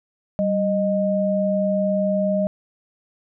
sine tone pair together, 193.54 / 618 Hz, G3 / D#5, -22 / -12 cents, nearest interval octave + minor sixth, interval 2010 cents, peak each -21 / -20 dBFS, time 0.39-2.47 s, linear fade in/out 0 ms, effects none

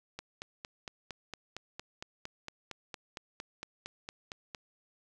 click train, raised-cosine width 0.2 ms, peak -23 dBFS, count 20, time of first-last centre 0.19-4.548 s, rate 4.36 Hz, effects none

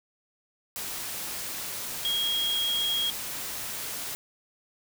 sine tone in noise, 3273 Hz, G#7, 26 cents flat, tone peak -25 dBFS, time 2.05-3.1 s, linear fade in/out 0 ms, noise white, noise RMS -35 dBFS, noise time 0.76-4.15 s, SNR +7 dB, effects none

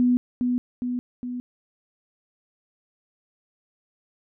sine tone with echo, 246.9 Hz, B3, in tune, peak -16 dBFS, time 0-0.17 s, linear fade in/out 0 ms, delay 410 ms, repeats 3, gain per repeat -4 dB, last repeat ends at 1.4 s, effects none

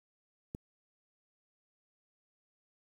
click, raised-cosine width 3 ms, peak -26 dBFS, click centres 0.549 s, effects 9-bit

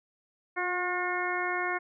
harmonic tone with a mistuned harmonic, 360 Hz, F#4, 47 cents flat, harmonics 1 / 2 / 3 / 4 / 5 / 6, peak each -35 / -35 / -35 / -35 / -35 / -35 dBFS, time 0.56-1.79 s, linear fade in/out 20 ms, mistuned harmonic 1, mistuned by -21 cents, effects none

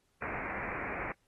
white low-pass noise, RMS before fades -39 dBFS, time 0.22-1.12 s, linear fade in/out 2 ms, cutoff 2400 Hz, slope 96 dB/octave, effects pink hiss -75 dBFS RMS until 1.27 s + AAC 32 kbps

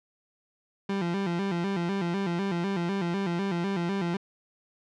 30% pulse tone with vibrato, 184 Hz, F#3, 9 cents flat, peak -24 dBFS, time 0.89-4.17 s, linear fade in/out 5 ms, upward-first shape square, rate 4 Hz, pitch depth 120 cents each way, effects low-pass 4000 Hz 12 dB/octave

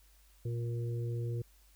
harmonic tone, 118 Hz, A#2, 22 cents sharp, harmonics 1 / 3 / 4, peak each -33 / -44 / -46 dBFS, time 0.45-1.42 s, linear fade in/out 5 ms, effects added 50 Hz sine -61 dBFS peak until 1.75 s + white hiss -67 dBFS RMS until 1.75 s

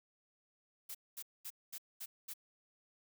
blue noise bursts, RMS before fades -45 dBFS, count 6, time 0.89-2.338 s, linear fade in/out 10 ms, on 58 ms, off 220 ms, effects none

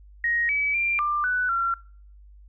sine tone with pitch steps, 1878 / 2287 / 2376 / 1189 / 1490 / 1367 Hz, A#6 / D7 / D7 / D6 / F#6 / F6, +12 / -47 / +20 / +21 / +12 / -37 cents, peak -21 dBFS, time 0.24-1.74 s, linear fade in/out 2 ms, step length 250 ms, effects noise-tail reverb RT60 0.5 s tail -25 dB re dry + added 50 Hz sine -46 dBFS peak until 2.48 s

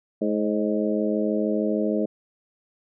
harmonic tone with a mistuned harmonic, 106.4 Hz, G#2, 42 cents sharp, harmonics 2 / 3 / 4 / 5 / 6, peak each -25 / -27 / -28 / -29 / -30 dBFS, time 0.21-2.06 s, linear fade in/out 10 ms, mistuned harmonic 6, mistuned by -37 cents, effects none

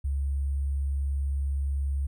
sine tone with sample-and-hold, 69.3 Hz, C#2, in tune, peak -25 dBFS, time 0.04-2.07 s, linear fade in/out 10 ms, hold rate 8820 Hz, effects none

